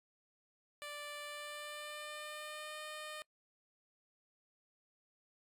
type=tone with pitch glide; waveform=10% pulse; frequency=587.3 to 610.5 Hz; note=D5 to D#5; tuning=0 to -33 cents; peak=-36 dBFS; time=0.82-3.22 s; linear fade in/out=0 ms; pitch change=+67 cents; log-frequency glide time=1.24-2.81 s; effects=noise-tail reverb RT60 0.1 s tail -23 dB re dry + resampled to 32000 Hz